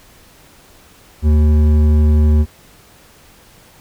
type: tone with hard clipping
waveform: sine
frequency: 76 Hz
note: D#2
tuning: 40 cents flat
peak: -10 dBFS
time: 1.22-2.46 s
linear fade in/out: 50 ms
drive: 9 dB
effects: pink hiss -46 dBFS RMS until 3.8 s